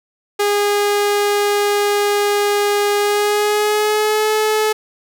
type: tone with pitch glide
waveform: sawtooth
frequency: 410 to 430.6 Hz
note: G#4 to A4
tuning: -22 to -37 cents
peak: -10 dBFS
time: 0.39-4.73 s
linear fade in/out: 10 ms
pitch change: +85 cents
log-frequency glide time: 2.97-4.31 s
effects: none